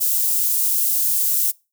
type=high-pass noise; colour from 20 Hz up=white; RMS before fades=-19 dBFS; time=0-1.52 s; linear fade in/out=20 ms; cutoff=9800 Hz; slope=12 dB/octave; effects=noise-tail reverb RT60 0.3 s tail -25 dB re dry